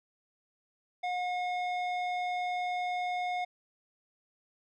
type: tone with low-pass filter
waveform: square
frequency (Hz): 721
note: F#5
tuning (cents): -45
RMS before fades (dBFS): -33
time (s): 1.03-3.45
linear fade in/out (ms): 10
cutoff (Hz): 2900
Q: 1.1
effects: none